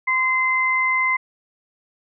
sine tone pair together, 1033 / 2068 Hz, C6 / C7, -22 / -21 cents, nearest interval octave, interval 1201 cents, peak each -22 / -18 dBFS, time 0.07-1.17 s, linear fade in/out 10 ms, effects none

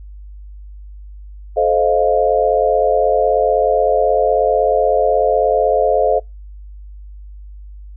sine chord, F dominant seventh, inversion first, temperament equal with one note detuned, 433.7 / 523.3 / 622.3 / 698.5 Hz, A4 / C5 / Eb5 / F5, -25 / 0 / 0 / 0 cents, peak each -17 dBFS, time 1.56-6.2 s, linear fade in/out 20 ms, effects noise-tail reverb RT60 0.2 s tail -26 dB re dry + added 50 Hz sine -32 dBFS peak until 7.96 s

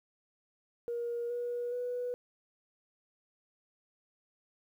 sine tone with pitch steps, 473.7 / 482.5 / 491.5 Hz, A#4 / B4 / B4, +28 / -40 / -8 cents, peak -32 dBFS, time 0.88-2.14 s, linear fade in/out 0 ms, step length 420 ms, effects tanh soft clip ceiling -28 dBFS + 11-bit

